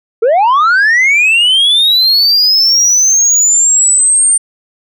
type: linear sweep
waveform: sine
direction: up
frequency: 424.1 to 8870 Hz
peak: -3 dBFS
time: 0.22-4.38 s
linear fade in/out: 10 ms
effects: tanh soft clip ceiling -5 dBFS